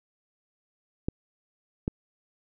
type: clicks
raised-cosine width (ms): 3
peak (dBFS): -14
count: 2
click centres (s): 1.085 / 1.879
effects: none